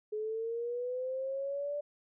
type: linear sweep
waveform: sine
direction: up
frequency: 422.7 to 587.3 Hz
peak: -33 dBFS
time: 0.12-1.81 s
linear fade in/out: 10 ms
effects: none